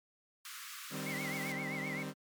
pink high-pass noise, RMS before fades -47 dBFS, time 0.45-1.52 s, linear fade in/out 2 ms, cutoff 1100 Hz, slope 96 dB/octave
sawtooth chord, C minor, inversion first, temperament equal with one note detuned, 153.07 / 196 / 261.6 Hz, Eb3 / G3 / C4, -28 / 0 / 0 cents, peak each -39 dBFS, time 0.9-2.14 s, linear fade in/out 50 ms
sine tone with vibrato, 2095 Hz, C7, 2 cents sharp, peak -39 dBFS, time 1.06-2.03 s, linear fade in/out 5 ms, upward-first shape triangle, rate 7.7 Hz, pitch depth 140 cents each way
effects MP3 96 kbps

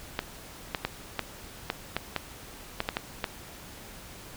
clicks, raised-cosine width 0.3 ms, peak -11 dBFS, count 11, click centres 0.191 / 0.748 / 0.85 / 1.193 / 1.701 / 1.966 / 2.163 / 2.804 / 2.889 / 2.969 / 3.242 s, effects pink hiss -46 dBFS RMS until 4.36 s

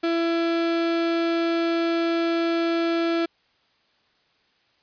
35% pulse tone, 334.6 Hz, E4, 26 cents sharp, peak -19 dBFS, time 0.03-3.26 s, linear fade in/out 10 ms, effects white hiss -64 dBFS RMS until 4.82 s + resampled to 11025 Hz

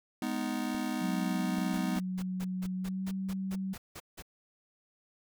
square chord, G# minor, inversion none, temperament just, 207.7 / 249.2 / 311.5 Hz, G#3 / B3 / D#4, 0 / +16 / +2 cents, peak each -38 / -35 / -38 dBFS, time 0.22-1.99 s, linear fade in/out 2 ms
clicks, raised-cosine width 2 ms, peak -32 dBFS, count 2, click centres 0.748 / 1.583 s
sine tone with pitch glide, 185 to 190.97 Hz, F#3 to G3, 0 to -45 cents, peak -32 dBFS, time 1.01-3.74 s, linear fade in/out 10 ms, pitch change +55 cents, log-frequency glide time 2.75-3.09 s
pink noise bursts, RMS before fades -45 dBFS, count 12, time 1.73-4.224 s, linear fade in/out 10 ms, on 52 ms, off 170 ms
effects none

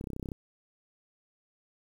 clicks, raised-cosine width 3 ms, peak -24 dBFS, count 11, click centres 0.011 / 0.041 / 0.072 / 0.103 / 0.133 / 0.164 / 0.197 / 0.228 / 0.258 / 0.288 / 0.318 s, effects 9-bit

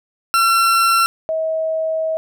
40% pulse / sine tone pair in turn, 1356 / 639.9 Hz, E6 / D#5, +49 / +48 cents, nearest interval octave + minor second, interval 1301 cents, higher first, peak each -11 / -17 dBFS, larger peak first, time 0.34-1.06 / 1.29-2.17 s, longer second, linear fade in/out 0 ms, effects none

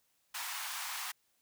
pink high-pass noise, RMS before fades -40 dBFS, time 0.34-1.12 s, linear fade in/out 10 ms, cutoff 820 Hz, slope 48 dB/octave, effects white hiss -75 dBFS RMS until 1.41 s

